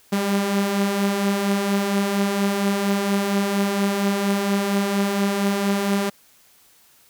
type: beating tone pair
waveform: sawtooth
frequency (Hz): 196 / 200.3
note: G3 / G3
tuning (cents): 0 / +38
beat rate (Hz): 4.3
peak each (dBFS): -23 / -16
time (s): 0.12-6.1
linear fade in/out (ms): 10
effects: white hiss -55 dBFS RMS until 7.09 s